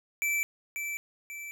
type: tone with echo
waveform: square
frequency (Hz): 2326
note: D7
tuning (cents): -17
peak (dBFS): -27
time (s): 0.22-0.43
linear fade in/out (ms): 0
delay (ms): 540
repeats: 2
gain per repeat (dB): -6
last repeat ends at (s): 1.51
effects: none